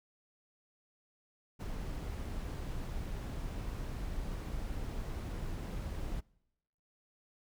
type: noise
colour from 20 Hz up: brown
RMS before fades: -39 dBFS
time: 1.59-6.21 s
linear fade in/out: 20 ms
effects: noise-tail reverb RT60 0.9 s tail -26 dB re dry